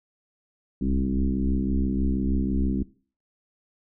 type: tone with frequency modulation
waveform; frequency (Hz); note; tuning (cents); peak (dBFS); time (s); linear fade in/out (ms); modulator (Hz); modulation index
sine; 130.6; C3; -3; -21; 0.81-2.83; 5; 66.2; 2.6
effects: noise-tail reverb RT60 0.4 s tail -20 dB re dry